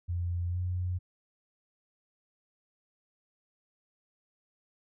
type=tone with pitch glide; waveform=sine; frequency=87.31 to 89.97 Hz; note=F2 to F#2; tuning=0 to -48 cents; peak=-29 dBFS; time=0.08-0.99 s; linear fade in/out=20 ms; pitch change=+52 cents; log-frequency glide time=0.49-0.58 s; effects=none